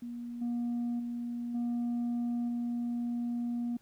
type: tone with level steps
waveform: sine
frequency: 238.8 Hz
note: A#3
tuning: 42 cents sharp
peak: -37 / -28 / -33 / -27 / -29 dBFS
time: 0.02-3.77 s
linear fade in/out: 5 ms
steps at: 0.41 / 0.99 / 1.54 / 2.48 s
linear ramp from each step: 10 ms
effects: tanh soft clip ceiling -29 dBFS + pink hiss -67 dBFS RMS until 3.81 s